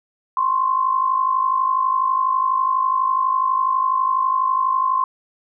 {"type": "tone pair together", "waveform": "sine", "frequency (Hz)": [1041, 1093.1], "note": ["C6", "C#6"], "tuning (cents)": [-9, -25], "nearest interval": "minor second", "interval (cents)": 84, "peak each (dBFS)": [-17, -22], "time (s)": [0.37, 5.04], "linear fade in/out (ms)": 2, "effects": []}